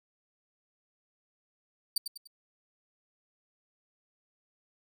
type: tone with echo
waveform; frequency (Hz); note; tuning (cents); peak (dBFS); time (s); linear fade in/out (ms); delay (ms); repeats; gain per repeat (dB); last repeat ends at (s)
sawtooth; 4619; D8; -30; -22; 1.96-1.98; 5; 98; 3; -8; 2.274
effects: none